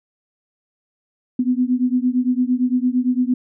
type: beating tone pair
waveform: sine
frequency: 246.9 / 255.7 Hz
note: B3 / C4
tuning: 0 / -40 cents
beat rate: 8.8 Hz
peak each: -18 / -19 dBFS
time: 1.39-3.34 s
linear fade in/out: 5 ms
effects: none